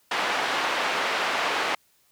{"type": "band-pass noise", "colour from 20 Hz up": "pink", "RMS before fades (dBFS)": -26, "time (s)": [0.11, 1.75], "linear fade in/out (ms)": 5, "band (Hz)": [650, 3000], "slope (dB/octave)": 12, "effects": ["white hiss -64 dBFS RMS until 2.11 s"]}